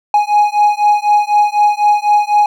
triangle beating tone pair, 830.6 / 834.6 Hz, G#5 / G#5, 0 / +8 cents, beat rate 4 Hz, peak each -10 dBFS, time 0.14-2.46 s, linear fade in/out 2 ms, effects none

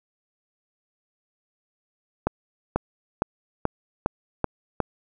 accelerating click train, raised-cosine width 1 ms, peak -7 dBFS, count 7, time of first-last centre 2.27-4.803 s, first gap 490 ms, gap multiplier 0.94, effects none

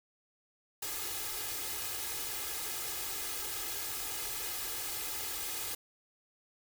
white noise with comb filter, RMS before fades -38 dBFS, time 0.82-5.75 s, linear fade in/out 5 ms, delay 2.4 ms, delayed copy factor +0.9, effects none

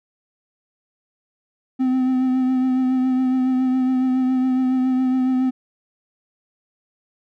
triangle tone with vibrato, 257.5 Hz, C4, 28 cents flat, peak -14 dBFS, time 1.79-5.51 s, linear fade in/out 20 ms, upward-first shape triangle, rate 7.2 Hz, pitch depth 27 cents each way, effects none

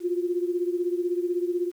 sine beating tone pair, 349.2 / 365.2 Hz, F4 / F#4, 0 / -23 cents, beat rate 16 Hz, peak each -25 / -29 dBFS, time 0-1.72 s, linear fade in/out 50 ms, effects 9-bit

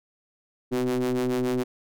square ring-modulated tone, 62.3 Hz, B1, 16 cents sharp, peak -21 dBFS, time 0.71-1.64 s, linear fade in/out 20 ms, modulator 315 Hz, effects none

